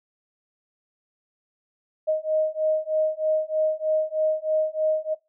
sine beating tone pair, 622.3 / 625.5 Hz, D#5 / D#5, 0 / +9 cents, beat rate 3.2 Hz, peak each -24 / -24 dBFS, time 2.07-5.15 s, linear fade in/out 20 ms, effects noise-tail reverb RT60 0.2 s tail -18 dB re dry

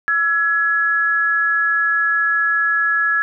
sine tone pair together, 1333 / 1688.2 Hz, E6 / G#6, +19 / +28 cents, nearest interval major third, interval 409 cents, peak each -21 / -15 dBFS, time 0.08-3.22 s, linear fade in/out 0 ms, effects none

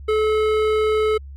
sine tone with hard clipping, 431.6 Hz, A4, 33 cents flat, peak -18 dBFS, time 0.08-1.18 s, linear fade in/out 10 ms, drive 13 dB, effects added 69 Hz sine -34 dBFS peak until 1.36 s

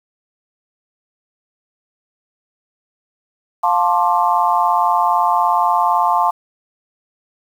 sine chord, D minor seventh, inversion first, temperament just, 704.8 / 881 / 1057.2 / 1174.7 Hz, F5 / A5 / C6 / D6, +16 / +2 / +18 / 0 cents, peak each -18 / -16 / -17 / -22 dBFS, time 3.63-6.31 s, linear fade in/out 10 ms, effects 7-bit

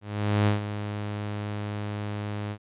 sawtooth tone with ADSR envelope, 103.83 Hz, G#2, in tune, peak -15 dBFS, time 0.01-2.58 s, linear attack 460 ms, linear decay 130 ms, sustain -11 dB, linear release 68 ms, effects resampled to 8000 Hz

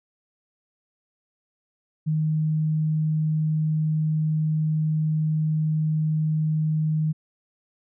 sine tone, 155.56 Hz, D#3, in tune, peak -20 dBFS, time 2.06-7.13 s, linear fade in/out 20 ms, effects none

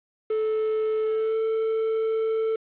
triangle tone with pitch glide, 435.4 to 443.8 Hz, A4 to A4, -18 to +15 cents, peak -20 dBFS, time 0.3-2.56 s, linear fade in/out 5 ms, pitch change +33 cents, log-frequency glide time 1.01-1.37 s, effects resampled to 8000 Hz + 8-bit

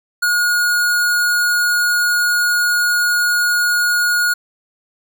square tone, 1441 Hz, F#6, 46 cents flat, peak -14 dBFS, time 0.22-4.34 s, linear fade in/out 10 ms, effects none

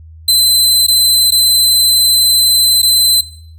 sawtooth tone with dropouts, 4056 Hz, B7, 45 cents sharp, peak -4 dBFS, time 0.28-3.21 s, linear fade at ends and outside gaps 5 ms, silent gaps 0.867-0.881 / 1.307-1.319 / 2.82-2.828 s, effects noise-tail reverb RT60 0.6 s tail -18 dB re dry + added 80 Hz sine -33 dBFS peak until 3.58 s

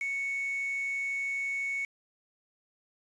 sine tone with quantisation, 2217 Hz, C#7, in tune, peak -30 dBFS, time 0.01-1.85 s, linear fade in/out 2 ms, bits 7, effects resampled to 22050 Hz

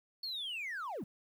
triangle linear sweep, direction down, 4445 to 141.9 Hz, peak -35 dBFS, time 0.23-1.04 s, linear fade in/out 5 ms, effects tanh soft clip ceiling -33 dBFS + 11-bit

